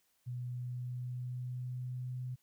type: tone with pitch glide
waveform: sine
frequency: 123.47 to 126.28 Hz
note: B2 to B2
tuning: 0 to +39 cents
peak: -37 dBFS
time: 0.26-2.36 s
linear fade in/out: 20 ms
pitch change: +39 cents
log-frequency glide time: 0.45-2.2 s
effects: white hiss -75 dBFS RMS until 2.42 s